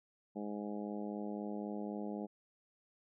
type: harmonic tone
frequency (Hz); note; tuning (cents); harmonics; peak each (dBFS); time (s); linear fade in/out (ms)
103.83; G#2; 0; 2 / 3 / 4 / 5 / 6 / 7 / 8; -41 / -45 / -47 / -49 / -51 / -52 / -53; 0.35-2.27; 20
effects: none